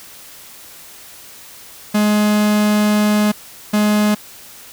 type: tone bursts at uneven times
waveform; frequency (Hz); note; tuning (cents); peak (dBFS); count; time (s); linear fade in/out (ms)
45% pulse; 210; G#3; +19; -12; 2; 1.94-3.32 / 3.73-4.15; 10
effects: white hiss -39 dBFS RMS until 4.72 s